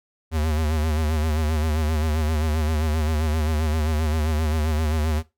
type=tone with vibrato; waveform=square; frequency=77.6 Hz; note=D#2; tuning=4 cents flat; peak=-21 dBFS; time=0.31-5.23 s; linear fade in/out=50 ms; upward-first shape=sine; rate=7.6 Hz; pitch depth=69 cents each way; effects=noise-tail reverb RT60 0.2 s tail -17 dB re dry